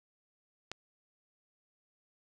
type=click; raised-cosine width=0.2 ms; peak=-21 dBFS; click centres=0.716 s; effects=none